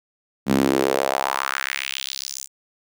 sawtooth tone with high-pass filter sweep, 67.3 Hz, C2, 49 cents sharp, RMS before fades -23 dBFS, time 0.46-2.48 s, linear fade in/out 50 ms, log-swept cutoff 200 to 7600 Hz, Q 2.6, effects none

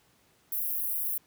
white high-pass noise, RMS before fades -31 dBFS, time 0.52-1.18 s, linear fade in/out 5 ms, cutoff 11000 Hz, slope 48 dB/octave, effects pink hiss -65 dBFS RMS until 1.26 s + high-pass 80 Hz 12 dB/octave

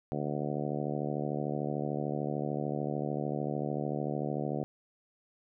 harmonic tone, 73.42 Hz, D2, in tune, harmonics 2 / 3 / 4 / 5 / 6 / 7 / 8 / 9 / 10, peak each -36 / -38 / -39 / -40 / -41 / -41 / -42 / -43 / -43 dBFS, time 0.12-4.64 s, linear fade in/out 0 ms, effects none

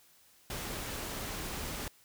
pink noise, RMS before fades -39 dBFS, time 0.5-1.88 s, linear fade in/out 2 ms, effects white hiss -63 dBFS RMS until 2.04 s

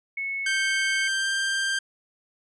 sine tone, 2200 Hz, C#7, 14 cents flat, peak -27 dBFS, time 0.17-1.08 s, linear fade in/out 5 ms
sawtooth tone with pitch glide, 1568 to 1581.6 Hz, G6 to G6, 0 to +15 cents, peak -20 dBFS, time 0.46-1.79 s, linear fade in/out 5 ms, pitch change +15 cents, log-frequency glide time 1-1.33 s
effects resampled to 22050 Hz

